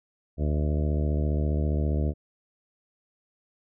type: harmonic tone with a mistuned harmonic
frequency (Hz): 74.9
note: D2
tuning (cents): +35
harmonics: 1 / 2 / 3 / 4 / 5 / 6 / 7 / 8 / 9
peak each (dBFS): -24 / -30 / -34 / -36 / -38 / -40 / -41 / -42 / -43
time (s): 0.37-2.14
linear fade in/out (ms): 50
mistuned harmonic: 9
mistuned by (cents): -33
effects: none